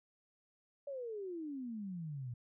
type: exponential sweep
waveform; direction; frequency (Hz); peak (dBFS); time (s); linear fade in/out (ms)
sine; down; 578 to 116.54; -40; 0.87-2.34; 5
effects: none